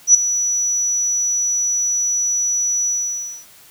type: tone with ADSR envelope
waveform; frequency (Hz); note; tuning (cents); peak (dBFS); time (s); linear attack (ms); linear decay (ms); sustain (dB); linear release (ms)
sine; 5900; F#8; -6; -3; 0.07-3.46; 74; 7; -13; 590
effects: white hiss -46 dBFS RMS until 3.7 s